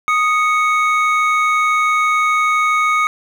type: tone pair together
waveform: triangle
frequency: 1244.2 / 2217 Hz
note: D#6 / C#7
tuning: 0 / 0 cents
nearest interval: minor seventh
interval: 1000 cents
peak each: -12 / -16 dBFS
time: 0.08-3.07 s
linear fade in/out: 0 ms
effects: none